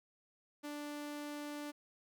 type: tone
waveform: sawtooth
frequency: 293.7 Hz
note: D4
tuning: in tune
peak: -38 dBFS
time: 0.63-1.72 s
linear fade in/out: 20 ms
effects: 13-bit